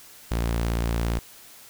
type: tone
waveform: sawtooth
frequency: 57.5 Hz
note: A#1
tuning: 23 cents flat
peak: -19 dBFS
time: 0.31-1.19 s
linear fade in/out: 5 ms
effects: white hiss -48 dBFS RMS until 1.69 s